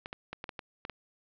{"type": "clicks", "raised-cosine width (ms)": 0.3, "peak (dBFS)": -22, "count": 8, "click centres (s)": [0.059, 0.129, 0.33, 0.441, 0.492, 0.592, 0.851, 0.897], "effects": ["low-pass 4000 Hz 12 dB/octave"]}